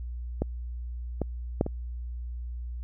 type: clicks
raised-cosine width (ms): 2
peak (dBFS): -13 / -14 / -9 / -18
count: 4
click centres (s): 0.42 / 1.217 / 1.611 / 1.664
effects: added 60 Hz sine -33 dBFS peak until 2.83 s